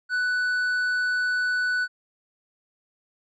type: tone with tanh clipping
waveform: sine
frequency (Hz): 1488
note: F#6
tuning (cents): +9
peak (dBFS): -23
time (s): 0.09-1.88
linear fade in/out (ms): 50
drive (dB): 6
effects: none